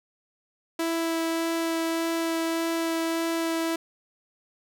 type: tone with vibrato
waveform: sawtooth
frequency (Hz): 329.6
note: E4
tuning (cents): 0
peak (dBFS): -21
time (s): 0.79-3.76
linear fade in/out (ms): 5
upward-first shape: sine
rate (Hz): 1.7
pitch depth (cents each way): 8
effects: none